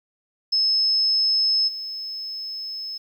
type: tone with level steps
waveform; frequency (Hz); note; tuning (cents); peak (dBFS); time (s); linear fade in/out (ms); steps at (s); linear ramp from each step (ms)
sine; 5200; E8; -24; -17 / -29; 0.52-2.98; 10; 1.67; 20
effects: 9-bit